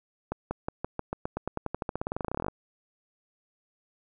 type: accelerating click train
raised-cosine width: 1 ms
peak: -16 dBFS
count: 30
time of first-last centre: 0.32-2.483 s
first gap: 190 ms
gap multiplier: 0.92
effects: none